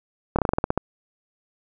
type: slowing click train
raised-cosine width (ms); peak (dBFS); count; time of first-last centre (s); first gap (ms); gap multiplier
1; -6; 10; 0.36-0.776; 27; 1.13
effects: none